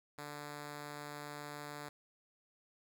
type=tone; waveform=5% pulse; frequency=146.83 Hz; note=D3; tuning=in tune; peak=-33 dBFS; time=0.18-1.89 s; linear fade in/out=5 ms; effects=none